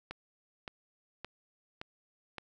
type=click train; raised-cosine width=0.3 ms; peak=-24 dBFS; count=5; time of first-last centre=0.11-2.383 s; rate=1.76 Hz; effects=none